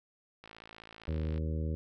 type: click train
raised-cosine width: 0.3 ms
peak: -33 dBFS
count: 53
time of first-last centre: 0.44-1.379 s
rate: 55.4 Hz
type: harmonic tone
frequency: 78.7 Hz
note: D#2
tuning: 20 cents sharp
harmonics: 1 / 2 / 3 / 4 / 5 / 6 / 7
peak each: -32 / -38 / -43 / -45 / -47 / -47 / -49 dBFS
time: 1.08-1.75 s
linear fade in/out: 0 ms
effects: none